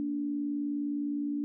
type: tone pair together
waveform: sine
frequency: 230.2 / 290 Hz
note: A#3 / D4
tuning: -22 / -22 cents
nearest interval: major third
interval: 400 cents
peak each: -38 / -30 dBFS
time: 0-1.44 s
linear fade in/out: 0 ms
effects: none